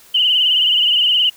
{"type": "tone with vibrato", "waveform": "sine", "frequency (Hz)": 2960, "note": "F#7", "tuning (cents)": 0, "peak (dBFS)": -11, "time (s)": [0.14, 1.3], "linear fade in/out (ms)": 10, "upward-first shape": "sine", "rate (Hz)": 19, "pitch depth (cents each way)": 72, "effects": ["white hiss -46 dBFS RMS until 1.36 s"]}